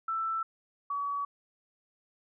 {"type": "tone pair in turn", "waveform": "sine", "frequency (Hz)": [1328, 1135.2], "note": ["E6", "C#6"], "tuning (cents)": [12, 41], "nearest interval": "minor third", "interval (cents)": 271, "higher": "first", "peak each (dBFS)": [-29, -30], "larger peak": "first", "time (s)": [[0.08, 0.43], [0.9, 1.25]], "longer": "neither", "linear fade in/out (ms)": 5, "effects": []}